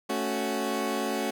20% pulse chord, F# minor, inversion first, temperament equal, 220 / 277.2 / 370 Hz, A3 / C#4 / F#4, 0 / 0 / 0 cents, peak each -27 / -27 / -27 dBFS, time 0.09-1.31 s, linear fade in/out 10 ms, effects none

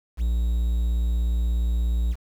triangle tone with quantisation, 58.4 Hz, A#1, 4 cents sharp, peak -18 dBFS, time 0.17-2.16 s, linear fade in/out 50 ms, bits 8, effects none

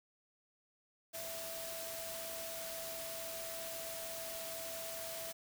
sine tone in noise, 659.3 Hz, E5, in tune, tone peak -46 dBFS, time 1.13-5.33 s, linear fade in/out 20 ms, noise white, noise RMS -45 dBFS, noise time 1.13-5.33 s, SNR -4 dB, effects none

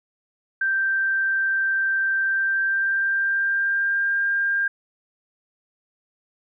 sine tone with pitch glide, 1568 to 1600.9 Hz, G6 to G6, 0 to +36 cents, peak -19 dBFS, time 0.61-4.68 s, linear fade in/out 5 ms, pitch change +36 cents, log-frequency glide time 2.2-4.18 s, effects none

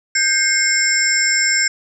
sine tone cluster, 1582 / 2139 / 5340 / 7440 Hz, G6 / C7 / E8 / A#8, +15 / +38 / +22 / -4 cents, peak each -19 dBFS, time 0.15-1.68 s, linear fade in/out 5 ms, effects none

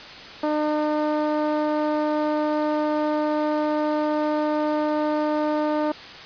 10% pulse tone with low-pass filter, 302.5 Hz, D#4, 49 cents flat, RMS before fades -23 dBFS, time 0.43-5.92 s, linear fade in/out 5 ms, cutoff 730 Hz, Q 0.92, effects white hiss -39 dBFS RMS until 6.25 s + resampled to 11025 Hz

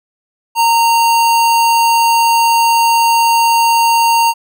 square tone, 924 Hz, A#5, 16 cents flat, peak -9 dBFS, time 0.55-4.34 s, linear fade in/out 50 ms, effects none

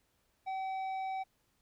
sine tone with tanh clipping, 764 Hz, G5, 45 cents flat, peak -36 dBFS, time 0.46-1.24 s, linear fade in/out 20 ms, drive 8 dB, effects pink hiss -75 dBFS RMS until 1.61 s

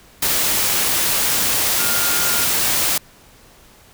sine tone in noise, 1412 Hz, F6, 19 cents sharp, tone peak -26 dBFS, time 1.79-2.45 s, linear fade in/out 5 ms, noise white, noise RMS -18 dBFS, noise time 0.22-2.98 s, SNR -11 dB, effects pink hiss -48 dBFS RMS until 3.93 s

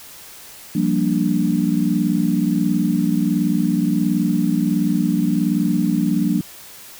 sine chord, G minor seventh, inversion third, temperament equal, 174.61 / 196 / 233.1 / 293.7 Hz, F3 / G3 / Bb3 / D4, 0 / 0 / 0 / 0 cents, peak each -21 dBFS, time 0.75-6.41 s, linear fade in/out 5 ms, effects white hiss -40 dBFS RMS until 6.99 s

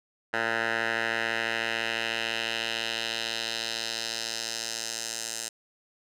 10% pulse tone with band-pass filter sweep, 114 Hz, A#2, 38 cents flat, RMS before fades -31 dBFS, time 0.33-5.49 s, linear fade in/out 10 ms, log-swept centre 1500 to 7200 Hz, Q 1.7, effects none

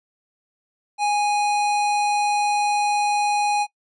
square tone, 827 Hz, G#5, 8 cents flat, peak -19 dBFS, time 0.98-3.67 s, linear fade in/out 50 ms, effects noise-tail reverb RT60 0.1 s tail -20 dB re dry + resampled to 22050 Hz

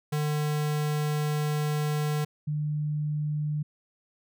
square / sine tone pair in turn, 150 / 150 Hz, D3 / D3, +37 / +37 cents, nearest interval unison, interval 0 cents, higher neither, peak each -26 dBFS, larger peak neither, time 0.12-2.25 / 2.47-3.63 s, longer first, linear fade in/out 10 ms, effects none

